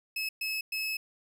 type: tone bursts at uneven times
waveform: 30% pulse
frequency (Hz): 2588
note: E7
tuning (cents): -32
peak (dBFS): -28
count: 3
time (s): 0.16-0.29 / 0.41-0.61 / 0.72-0.97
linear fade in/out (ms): 5
effects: none